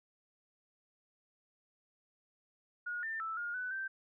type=tone with pitch steps; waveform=sine; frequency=1442 / 1792 / 1319 / 1422 / 1497 / 1560 Hz; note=F#6 / A6 / E6 / F6 / F#6 / G6; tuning=-45 / +31 / +1 / +31 / +20 / -9 cents; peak=-36 dBFS; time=2.86-3.88 s; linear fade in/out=10 ms; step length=170 ms; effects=none